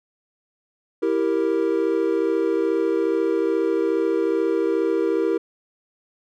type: chord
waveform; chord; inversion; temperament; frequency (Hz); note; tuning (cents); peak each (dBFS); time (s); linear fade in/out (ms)
triangle; E diminished; none; equal; 329.6 / 392 / 466.2; E4 / G4 / Bb4; 0 / 0 / 0; -21; 1.02-5.38; 10
effects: none